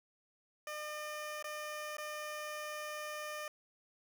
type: tone with dropouts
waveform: 15% pulse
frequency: 604 Hz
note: D5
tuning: 48 cents sharp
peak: -34 dBFS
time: 0.67-3.48 s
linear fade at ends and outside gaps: 2 ms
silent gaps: 1.426-1.442 / 1.969-1.982 s
effects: none